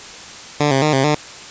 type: tone with pitch steps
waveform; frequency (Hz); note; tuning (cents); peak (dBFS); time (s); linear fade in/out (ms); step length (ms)
10% pulse; 147.4 / 134.6 / 152.5 / 134.1 / 150; D3 / C3 / D#3 / C3 / D3; +7 / +49 / -34 / +43 / +37; -5; 0.6-1.15; 5; 110
effects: white hiss -35 dBFS RMS until 1.5 s + resampled to 16000 Hz